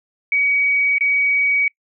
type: tone with dropouts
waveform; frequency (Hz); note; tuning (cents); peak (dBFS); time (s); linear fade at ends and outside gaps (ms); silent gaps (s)
sine; 2262; C#7; +34; -14; 0.32-1.68; 2; 0.983-1.008
effects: noise-tail reverb RT60 0.1 s tail -25 dB re dry